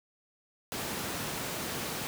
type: high-pass noise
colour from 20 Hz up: pink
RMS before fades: -36 dBFS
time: 0.72-2.07 s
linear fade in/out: 0 ms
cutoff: 120 Hz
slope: 12 dB/octave
effects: none